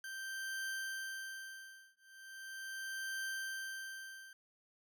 40% pulse tone with tremolo, 1566 Hz, G6, 2 cents flat, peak -37 dBFS, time 0.04-4.33 s, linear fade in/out 2 ms, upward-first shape triangle, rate 0.39 Hz, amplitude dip 100%, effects none

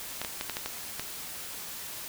clicks, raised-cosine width 0.2 ms, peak -15 dBFS, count 7, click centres 0.216 / 0.248 / 0.411 / 0.497 / 0.569 / 0.66 / 0.996 s, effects white hiss -40 dBFS RMS until 2.08 s

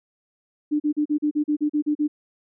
sine tone bursts, 298.2 Hz, D4, 27 cents sharp, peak -18 dBFS, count 11, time 0.71-2.08 s, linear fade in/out 20 ms, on 90 ms, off 38 ms, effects none

